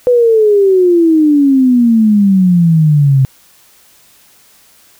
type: exponential sweep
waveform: sine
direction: down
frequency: 500 to 130.81 Hz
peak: -5 dBFS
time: 0.07-3.25 s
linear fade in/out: 0 ms
effects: white hiss -46 dBFS RMS until 4.99 s